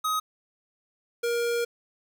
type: tone pair in turn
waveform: square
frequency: 1260 / 472 Hz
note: D#6 / A#4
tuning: +21 / +22 cents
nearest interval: octave + perfect fourth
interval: 1699 cents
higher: first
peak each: -25 dBFS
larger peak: neither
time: 0.04-0.2 / 1.23-1.65 s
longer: second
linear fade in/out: 10 ms
effects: 9-bit